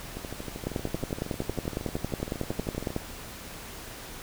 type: two click trains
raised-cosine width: 2 ms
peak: -22 / -15 dBFS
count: 36 / 26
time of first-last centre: 0.17-2.904 / 0.67-2.964 s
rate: 12.8 / 10.9 Hz
effects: pink hiss -42 dBFS RMS until 4.22 s